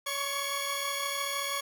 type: tone cluster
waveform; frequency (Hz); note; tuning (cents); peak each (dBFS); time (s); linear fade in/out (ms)
15% pulse; 562 / 1091 / 1130 / 3356; C#5 / C#6 / C#6 / G#7; +24 / -28 / +33 / +17; -30; 0.06-1.61; 10
effects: 10-bit